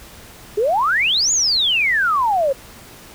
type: exponential two-way sweep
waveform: sine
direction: up then down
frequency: 393.3 to 7040 to 521 Hz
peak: -14 dBFS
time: 0.57-2.53 s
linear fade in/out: 10 ms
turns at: 1.32 s
effects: pink hiss -41 dBFS RMS until 3.14 s